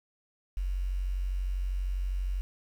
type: tone with quantisation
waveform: sine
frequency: 46.25 Hz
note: F#1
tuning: in tune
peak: -28 dBFS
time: 0.57-2.41 s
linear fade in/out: 0 ms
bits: 9
effects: none